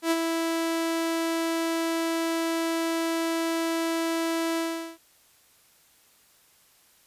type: tone with ADSR envelope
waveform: sawtooth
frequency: 329.6 Hz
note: E4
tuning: in tune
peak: -16 dBFS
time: 0.02-4.98 s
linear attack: 90 ms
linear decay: 40 ms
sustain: -5 dB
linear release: 400 ms
effects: white hiss -60 dBFS RMS until 7.06 s + resampled to 32000 Hz